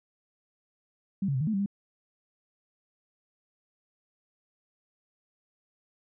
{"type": "tone with pitch steps", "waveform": "sine", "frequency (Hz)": [195.5, 139.4, 129, 155.3, 218.9, 195.6, 200.6], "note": ["G3", "C#3", "C3", "D#3", "A3", "G3", "G3"], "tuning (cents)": [-4, 10, -24, -3, -9, -4, 40], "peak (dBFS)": -25, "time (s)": [1.22, 1.661], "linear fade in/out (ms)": 5, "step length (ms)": 63, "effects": []}